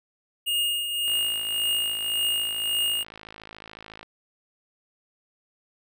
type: tone with tremolo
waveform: square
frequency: 2845 Hz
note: F7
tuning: 31 cents sharp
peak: -22 dBFS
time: 0.46-3.04 s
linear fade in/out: 20 ms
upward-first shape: triangle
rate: 1.8 Hz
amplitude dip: 55%
type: click train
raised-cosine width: 0.3 ms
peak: -25 dBFS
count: 160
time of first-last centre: 1.08-4.03 s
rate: 53.9 Hz
effects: none

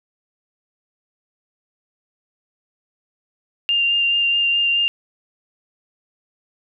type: tone with vibrato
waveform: sine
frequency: 2794 Hz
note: F7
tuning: in tune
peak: -15 dBFS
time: 3.69-4.88 s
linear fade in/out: 0 ms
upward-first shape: sine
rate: 4.7 Hz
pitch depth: 12 cents each way
effects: none

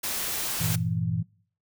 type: noise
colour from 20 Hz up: white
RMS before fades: -30 dBFS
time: 0.03-0.76 s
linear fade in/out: 10 ms
type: chord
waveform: sine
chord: E diminished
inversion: first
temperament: equal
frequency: 98 / 116.54 / 164.81 Hz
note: G2 / Bb2 / E3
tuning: 0 / 0 / 0 cents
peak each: -31 / -29 / -28 dBFS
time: 0.6-1.23 s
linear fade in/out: 10 ms
effects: noise-tail reverb RT60 0.5 s tail -21 dB re dry

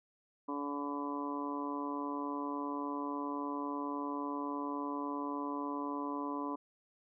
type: harmonic tone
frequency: 143.6 Hz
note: D3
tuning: 39 cents flat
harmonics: 2 / 3 / 4 / 5 / 6 / 7 / 8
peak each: -38 / -46 / -48 / -50 / -51 / -40 / -47 dBFS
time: 0.48-6.56 s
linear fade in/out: 10 ms
effects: none

